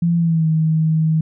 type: tone with pitch glide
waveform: sine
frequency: 170 to 158.62 Hz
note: F3 to D#3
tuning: -46 to +34 cents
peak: -13 dBFS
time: 0.02-1.21 s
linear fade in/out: 5 ms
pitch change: -120 cents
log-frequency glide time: 0.17-0.47 s
effects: none